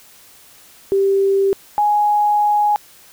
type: tone pair in turn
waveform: sine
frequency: 392 / 832.9 Hz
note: G4 / G#5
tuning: 0 / +5 cents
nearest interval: octave + minor second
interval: 1305 cents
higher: second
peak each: -12 dBFS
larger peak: neither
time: 0.92-1.53 / 1.78-2.76 s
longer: second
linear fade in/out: 0 ms
effects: white hiss -46 dBFS RMS until 3.12 s